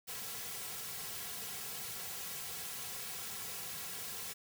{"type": "noise with comb filter", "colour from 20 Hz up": "white", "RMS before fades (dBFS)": -43, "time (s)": [0.07, 4.34], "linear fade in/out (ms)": 20, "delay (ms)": 3.3, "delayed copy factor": -0.95, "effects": []}